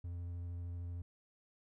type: tone with vibrato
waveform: triangle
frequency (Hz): 87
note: F2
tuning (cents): -6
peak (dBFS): -38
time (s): 0.04-1.02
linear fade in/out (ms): 5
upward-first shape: square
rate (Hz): 13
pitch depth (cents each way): 11
effects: none